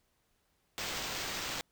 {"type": "noise with sample-and-hold", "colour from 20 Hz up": "blue", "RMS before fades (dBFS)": -38, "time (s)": [0.78, 1.61], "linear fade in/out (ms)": 0, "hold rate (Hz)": 11025, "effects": ["pink hiss -75 dBFS RMS until 1.71 s"]}